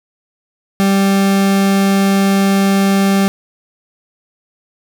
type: tone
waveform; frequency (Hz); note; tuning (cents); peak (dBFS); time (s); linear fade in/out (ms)
40% pulse; 196; G3; 0; -9; 0.8-3.28; 0
effects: none